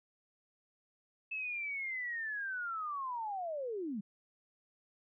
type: linear sweep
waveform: sine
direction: down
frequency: 2624 to 185.9 Hz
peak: -36 dBFS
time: 1.31-4.01 s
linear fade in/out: 10 ms
effects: none